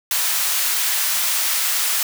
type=high-pass noise; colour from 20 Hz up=white; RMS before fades=-20 dBFS; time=0.11-2.03 s; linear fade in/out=2 ms; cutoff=980 Hz; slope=12 dB/octave; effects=none